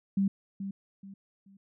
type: tone with echo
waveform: sine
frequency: 196 Hz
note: G3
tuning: in tune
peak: -23 dBFS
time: 0.17-0.28 s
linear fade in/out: 5 ms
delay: 430 ms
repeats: 3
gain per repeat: -10 dB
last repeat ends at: 1.57 s
effects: none